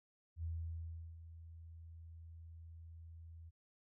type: tone with ADSR envelope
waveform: sine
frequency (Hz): 82.41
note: E2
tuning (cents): 0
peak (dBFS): -38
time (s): 0.36-3.51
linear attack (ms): 74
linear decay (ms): 730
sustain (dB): -13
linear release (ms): 28
effects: none